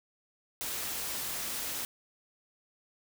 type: noise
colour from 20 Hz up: white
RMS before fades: -36 dBFS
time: 0.61-1.85 s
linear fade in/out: 0 ms
effects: none